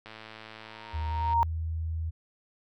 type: click train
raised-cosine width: 0.3 ms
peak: -28 dBFS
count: 141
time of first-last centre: 0.06-1.333 s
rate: 110 Hz
type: tone with exponential growth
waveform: sine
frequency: 930 Hz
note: A#5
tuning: 4 cents flat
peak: -19 dBFS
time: 0.6-1.43 s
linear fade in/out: 0 ms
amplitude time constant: 180 ms
type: tone with pitch glide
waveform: sine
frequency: 77.78 to 80.94 Hz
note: D#2 to E2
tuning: 0 to -31 cents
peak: -29 dBFS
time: 0.93-2.11 s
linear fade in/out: 20 ms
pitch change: +69 cents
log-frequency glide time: 1.06-1.26 s
effects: none